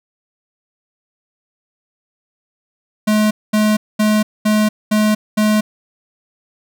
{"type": "tone bursts", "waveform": "square", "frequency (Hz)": 213.3, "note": "G#3", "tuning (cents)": 46, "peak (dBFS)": -12, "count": 6, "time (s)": [3.07, 5.61], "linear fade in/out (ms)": 10, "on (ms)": 240, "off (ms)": 220, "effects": []}